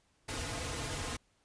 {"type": "noise with comb filter", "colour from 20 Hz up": "pink", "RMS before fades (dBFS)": -38, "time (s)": [0.28, 1.17], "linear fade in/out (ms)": 10, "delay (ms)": 5.2, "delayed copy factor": -0.95, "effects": ["pink hiss -72 dBFS RMS until 1.44 s", "resampled to 22050 Hz"]}